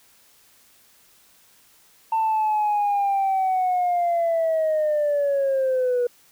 sine linear sweep, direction down, 897 to 482.2 Hz, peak -17 dBFS, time 2.12-6.07 s, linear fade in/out 5 ms, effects tanh soft clip ceiling -16 dBFS + white hiss -56 dBFS RMS until 6.31 s

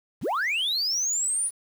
sine linear sweep, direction up, 51.91 to 9800 Hz, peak -21 dBFS, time 0.21-1.51 s, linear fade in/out 50 ms, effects tanh soft clip ceiling -22 dBFS + 8-bit

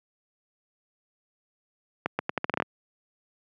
accelerating click train, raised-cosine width 0.5 ms, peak -10 dBFS, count 10, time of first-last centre 2.06-2.623 s, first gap 130 ms, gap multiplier 0.8, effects high-pass 150 Hz 12 dB/octave

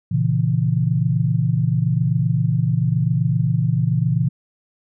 sine chord, A# diminished, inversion none, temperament equal with one note detuned, 116.54 / 137.48 / 164.81 Hz, A#2 / C#3 / E3, 0 / -14 / 0 cents, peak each -20 dBFS, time 0.11-4.29 s, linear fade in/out 10 ms, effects none

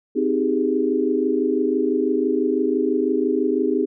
sine chord, Ab major seventh, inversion first, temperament just, 259.6 / 311.5 / 389.3 / 415.3 Hz, C4 / Eb4 / G4 / Ab4, -13 / +2 / -12 / 0 cents, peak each -23 dBFS, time 0.15-3.86 s, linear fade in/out 20 ms, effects none

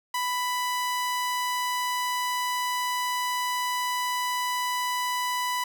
sawtooth tone, 992 Hz, B5, 7 cents sharp, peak -22 dBFS, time 0.14-5.64 s, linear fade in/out 5 ms, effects none

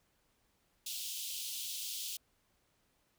pink high-pass noise, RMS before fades -41 dBFS, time 0.86-2.17 s, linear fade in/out 5 ms, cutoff 2900 Hz, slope 48 dB/octave, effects pink hiss -75 dBFS RMS until 3.18 s

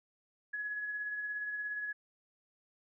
sine tone with tremolo, 1686 Hz, G#6, 26 cents sharp, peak -34 dBFS, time 0.53-1.93 s, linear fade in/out 10 ms, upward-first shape sine, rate 17 Hz, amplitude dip 35%, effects none

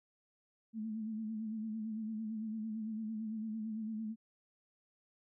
sine tone with vibrato, 218.9 Hz, A3, 9 cents flat, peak -37 dBFS, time 0.73-4.16 s, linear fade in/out 50 ms, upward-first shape sine, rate 8.9 Hz, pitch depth 51 cents each way, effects none

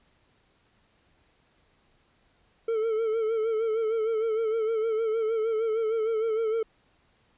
triangle tone with vibrato, 444.8 Hz, A4, 19 cents sharp, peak -22 dBFS, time 2.68-6.63 s, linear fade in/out 5 ms, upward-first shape sine, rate 6.5 Hz, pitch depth 56 cents each way, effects pink hiss -66 dBFS RMS until 7.37 s + resampled to 8000 Hz

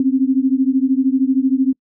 sine beating tone pair, 259 / 272 Hz, C4 / C#4, -17 / -33 cents, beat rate 13 Hz, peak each -15 / -16 dBFS, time 0-1.73 s, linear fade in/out 2 ms, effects noise-tail reverb RT60 0.1 s tail -26 dB re dry

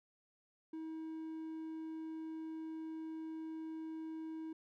triangle tone, 319.3 Hz, D#4, 45 cents sharp, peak -40 dBFS, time 0.73-4.53 s, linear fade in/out 5 ms, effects none

